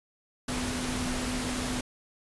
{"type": "tone in noise", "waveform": "sine", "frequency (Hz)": 250.4, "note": "B3", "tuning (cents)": 24, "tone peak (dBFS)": -33, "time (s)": [0.48, 1.81], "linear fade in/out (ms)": 5, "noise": "pink", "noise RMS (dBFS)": -33, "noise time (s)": [0.48, 1.81], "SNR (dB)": -3, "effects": ["resampled to 24000 Hz"]}